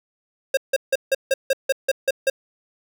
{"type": "tone bursts", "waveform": "square", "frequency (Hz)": 537, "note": "C5", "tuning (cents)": 45, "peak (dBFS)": -16, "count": 10, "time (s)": [0.54, 2.3], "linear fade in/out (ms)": 5, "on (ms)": 32, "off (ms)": 160, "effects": []}